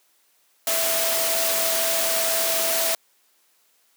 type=tone in noise; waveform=sine; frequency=659.3 Hz; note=E5; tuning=in tune; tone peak=-27 dBFS; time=0.67-2.95 s; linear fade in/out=2 ms; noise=white; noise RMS=-23 dBFS; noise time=0.67-2.95 s; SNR=-7 dB; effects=white hiss -63 dBFS RMS until 3.96 s + high-pass 300 Hz 12 dB/octave